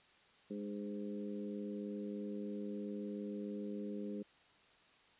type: harmonic tone with a mistuned harmonic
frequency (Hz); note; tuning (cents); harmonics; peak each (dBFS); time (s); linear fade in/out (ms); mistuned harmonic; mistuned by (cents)
103; G#2; -14; 2 / 3 / 4 / 5; -42 / -47 / -47 / -51; 0.5-4.23; 10; 3; -21
effects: white hiss -66 dBFS RMS until 5.19 s + resampled to 8000 Hz